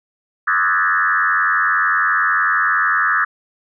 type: tone with frequency modulation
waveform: sine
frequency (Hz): 1480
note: F#6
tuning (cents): 0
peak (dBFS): -13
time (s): 0.47-3.25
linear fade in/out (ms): 10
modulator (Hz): 91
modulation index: 3.4
effects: none